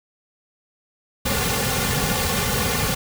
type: noise with comb filter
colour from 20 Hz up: pink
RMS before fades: -22 dBFS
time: 1.25-2.95 s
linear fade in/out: 10 ms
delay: 3.1 ms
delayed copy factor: -1
effects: none